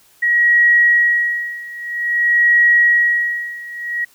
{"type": "tone with tremolo", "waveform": "sine", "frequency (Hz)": 1905, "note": "A#6", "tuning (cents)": 37, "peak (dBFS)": -8, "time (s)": [0.22, 4.05], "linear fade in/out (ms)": 10, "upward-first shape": "sine", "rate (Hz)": 0.51, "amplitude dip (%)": 90, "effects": ["white hiss -52 dBFS RMS until 4.14 s"]}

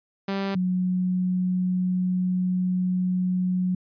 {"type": "tone pair in turn", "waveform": ["sawtooth", "sine"], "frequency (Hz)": [196, 182.75], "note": ["G3", "F#3"], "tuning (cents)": [0, -21], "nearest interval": "minor second", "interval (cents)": 121, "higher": "first", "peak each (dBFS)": -21, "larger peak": "neither", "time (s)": [[0.28, 0.55], [0.55, 3.75]], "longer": "second", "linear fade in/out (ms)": 5, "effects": ["resampled to 11025 Hz"]}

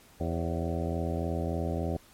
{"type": "harmonic tone with a mistuned harmonic", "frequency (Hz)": 83.4, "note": "E2", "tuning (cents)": 21, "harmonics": [1, 2, 3, 4, 5, 6, 7, 8, 9], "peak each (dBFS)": [-32, -35, -37, -38, -39, -40, -40, -41, -42], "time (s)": [0.2, 1.97], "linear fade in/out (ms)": 5, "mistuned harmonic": 6, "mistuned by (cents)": 91, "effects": ["pink hiss -57 dBFS RMS until 2.13 s", "MP3 64 kbps"]}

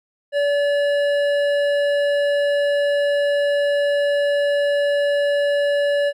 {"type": "tone with hard clipping", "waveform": "sine", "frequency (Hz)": 574, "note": "D5", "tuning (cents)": -40, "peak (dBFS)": -18, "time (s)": [0.32, 6.13], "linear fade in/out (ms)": 50, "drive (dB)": 11, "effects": []}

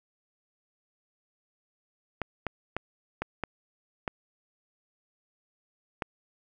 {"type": "clicks", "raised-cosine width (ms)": 0.5, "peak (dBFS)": -15, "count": 7, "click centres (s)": [2.217, 2.467, 2.766, 3.22, 3.437, 4.078, 6.022], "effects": []}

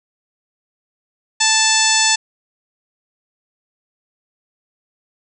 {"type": "harmonic tone", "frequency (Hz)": 880, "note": "A5", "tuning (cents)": 0, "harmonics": [1, 2, 3, 4, 5, 6, 7, 8, 9], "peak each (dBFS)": [-21, -21, -21, -21, -21, -21, -21, -21, -21], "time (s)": [1.4, 2.16], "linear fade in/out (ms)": 10, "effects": []}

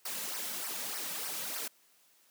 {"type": "noise with flanger", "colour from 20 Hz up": "white", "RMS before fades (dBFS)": -38, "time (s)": [0.05, 1.68], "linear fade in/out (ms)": 5, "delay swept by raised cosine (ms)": [0.27, 2.87], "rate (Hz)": 3.3, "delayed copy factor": -0.75, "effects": ["white hiss -66 dBFS RMS until 2.3 s", "high-pass 200 Hz 12 dB/octave"]}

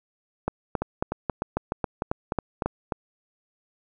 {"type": "two click trains", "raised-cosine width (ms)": 1, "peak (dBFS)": [-12, -10], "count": [8, 9], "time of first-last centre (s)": [[0.82, 2.922], [0.48, 2.66]], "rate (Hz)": [3.33, 3.67], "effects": []}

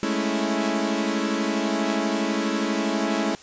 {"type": "chord", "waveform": "sawtooth", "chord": "A major seventh", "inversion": "third", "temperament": "equal", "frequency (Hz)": [207.7, 220, 277.2, 329.6], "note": ["G#3", "A3", "C#4", "E4"], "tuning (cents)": [0, 0, 0, 0], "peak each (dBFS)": -24, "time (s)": [0.03, 3.35], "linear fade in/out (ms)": 0, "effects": ["white hiss -46 dBFS RMS until 3.42 s", "resampled to 16000 Hz"]}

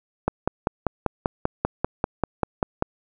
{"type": "click train", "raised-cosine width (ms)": 1, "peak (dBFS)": -6, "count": 14, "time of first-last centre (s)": [0.28, 2.824], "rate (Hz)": 5.11, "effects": []}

